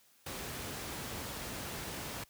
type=noise; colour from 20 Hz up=pink; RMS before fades=-41 dBFS; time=0.26-2.24 s; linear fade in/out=5 ms; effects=white hiss -66 dBFS RMS until 2.29 s + high-pass 60 Hz 12 dB/octave